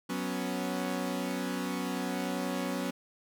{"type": "chord", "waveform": "sawtooth", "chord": "F# suspended fourth", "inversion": "none", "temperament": "equal", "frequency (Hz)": [185, 246.9, 277.2], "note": ["F#3", "B3", "C#4"], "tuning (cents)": [0, 0, 0], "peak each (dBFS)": -32, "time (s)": [0.09, 2.91], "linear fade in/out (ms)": 10, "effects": []}